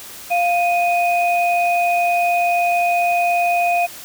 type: tone pair together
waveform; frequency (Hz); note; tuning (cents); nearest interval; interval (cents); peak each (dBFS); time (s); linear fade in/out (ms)
sine; 698.5 / 2489; F5 / D#7; 0 / 0; octave + minor seventh; 2200; -15 / -21; 0.3-3.87; 20
effects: white hiss -36 dBFS RMS until 4.04 s